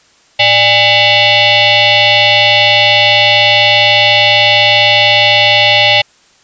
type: tone with frequency modulation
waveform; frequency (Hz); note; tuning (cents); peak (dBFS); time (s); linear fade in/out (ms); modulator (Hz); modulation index
sine; 112.1; A2; +33; -5; 0.39-6.02; 10; 707; 5.2
effects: white hiss -48 dBFS RMS until 6.43 s + resampled to 16000 Hz